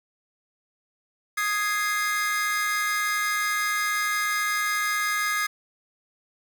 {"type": "chord", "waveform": "45% pulse", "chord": "Ab major", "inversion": "second", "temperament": "equal", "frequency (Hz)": [1244.5, 1661.2, 2093], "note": ["Eb6", "Ab6", "C7"], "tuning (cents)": [0, 0, 0], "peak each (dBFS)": -28, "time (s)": [1.37, 5.47], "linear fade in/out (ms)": 10, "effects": ["9-bit"]}